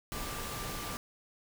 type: tone in noise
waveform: sine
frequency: 1181 Hz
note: D6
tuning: 9 cents sharp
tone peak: -45 dBFS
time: 0.12-0.97 s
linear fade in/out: 0 ms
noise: pink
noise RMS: -39 dBFS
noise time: 0.12-0.97 s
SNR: -9 dB
effects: none